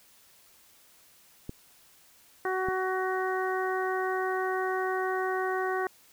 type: clicks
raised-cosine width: 3 ms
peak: -23 dBFS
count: 2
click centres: 1.494 / 2.686 s
type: harmonic tone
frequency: 374.5 Hz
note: F#4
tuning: 21 cents sharp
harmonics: 1 / 2 / 3 / 4 / 5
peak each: -30 / -33 / -35 / -36 / -37 dBFS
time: 2.45-5.87 s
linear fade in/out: 2 ms
effects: white hiss -59 dBFS RMS until 6.12 s